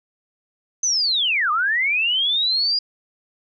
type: linear two-way sweep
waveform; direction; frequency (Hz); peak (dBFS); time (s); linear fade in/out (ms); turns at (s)
sine; down then up; 6250 to 1167 to 4894; -17; 0.83-2.79; 5; 1.51
effects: none